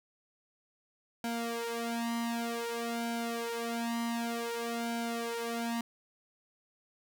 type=tone with flanger; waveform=sawtooth; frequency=233.1 Hz; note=A#3; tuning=in tune; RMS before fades=-35 dBFS; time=1.24-5.81 s; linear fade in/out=2 ms; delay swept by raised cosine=1.3 to 3.3 ms; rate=0.54 Hz; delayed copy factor=+1; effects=none